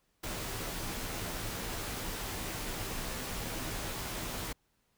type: noise with comb filter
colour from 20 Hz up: pink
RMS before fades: -38 dBFS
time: 0.23-4.53 s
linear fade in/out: 10 ms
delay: 14 ms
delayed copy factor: -0.5
effects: pink hiss -75 dBFS RMS until 4.97 s